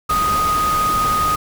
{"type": "tone in noise", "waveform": "sine", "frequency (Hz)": 1244.5, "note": "D#6", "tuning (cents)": 0, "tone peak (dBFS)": -15, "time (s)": [0.09, 1.36], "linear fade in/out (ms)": 10, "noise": "pink", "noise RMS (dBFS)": -25, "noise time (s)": [0.09, 1.36], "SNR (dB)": 7, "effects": []}